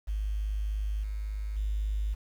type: tone with level steps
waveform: sine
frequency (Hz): 51.8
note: G#1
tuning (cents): -4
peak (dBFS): -28 / -31 / -27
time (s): 0.07-2.15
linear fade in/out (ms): 20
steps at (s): 1.03 / 1.56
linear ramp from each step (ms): 10
effects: 9-bit